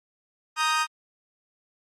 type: chord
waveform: sawtooth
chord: Eb major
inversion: second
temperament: equal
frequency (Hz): 932.3 / 1244.5 / 1568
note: Bb5 / Eb6 / G6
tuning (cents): 0 / 0 / 0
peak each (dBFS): -24 / -20 / -26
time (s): 0.56-0.87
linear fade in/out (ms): 50
effects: low-pass 8000 Hz 12 dB/octave + Opus 48 kbps